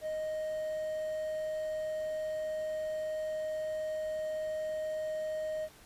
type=tone with quantisation; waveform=triangle; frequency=622.3 Hz; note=D#5; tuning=in tune; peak=-31 dBFS; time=0.01-5.69 s; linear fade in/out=50 ms; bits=10; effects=pink hiss -57 dBFS RMS until 5.85 s + resampled to 32000 Hz